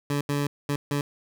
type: tone bursts at uneven times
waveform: 20% pulse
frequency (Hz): 143.6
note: D3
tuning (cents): -39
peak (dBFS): -19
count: 4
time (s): 0.1-0.21 / 0.29-0.47 / 0.69-0.76 / 0.91-1.01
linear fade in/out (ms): 2
effects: none